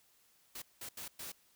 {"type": "noise bursts at uneven times", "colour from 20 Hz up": "white", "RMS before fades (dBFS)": -45, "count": 4, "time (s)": [[0.55, 0.62], [0.81, 0.89], [0.97, 1.08], [1.19, 1.32]], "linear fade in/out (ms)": 5, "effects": ["white hiss -69 dBFS RMS until 1.55 s"]}